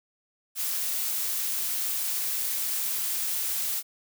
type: noise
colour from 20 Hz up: blue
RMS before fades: -29 dBFS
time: 0.55-3.83 s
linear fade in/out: 50 ms
effects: none